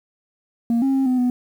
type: tone with pitch steps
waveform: sine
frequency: 233.7 / 269.7 / 268 / 253.7 / 247.5 Hz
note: A#3 / C#4 / C4 / B3 / B3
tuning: +5 / -47 / +42 / +47 / +4 cents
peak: -13 dBFS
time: 0.7-1.3 s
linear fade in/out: 2 ms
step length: 120 ms
effects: tanh soft clip ceiling -15 dBFS + 8-bit